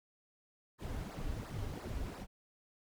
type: noise with flanger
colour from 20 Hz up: brown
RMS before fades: -41 dBFS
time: 0.78-2.27 s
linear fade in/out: 50 ms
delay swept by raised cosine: 0.31 to 5.91 ms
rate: 2.9 Hz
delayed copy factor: -0.9
effects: none